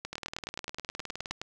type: two click trains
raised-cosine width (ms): 0.2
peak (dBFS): -18 / -20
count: 14 / 24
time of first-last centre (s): 0.05-1.416 / 0.13-1.309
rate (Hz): 9.52 / 19.5
effects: none